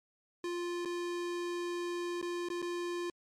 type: tone with dropouts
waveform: square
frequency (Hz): 349.2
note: F4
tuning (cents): 0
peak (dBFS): -35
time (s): 0.44-3.1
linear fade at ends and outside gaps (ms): 2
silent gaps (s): 0.85-0.856 / 2.215-2.226 / 2.487-2.501 / 2.619-2.625
effects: low-pass 8000 Hz 12 dB/octave + MP3 96 kbps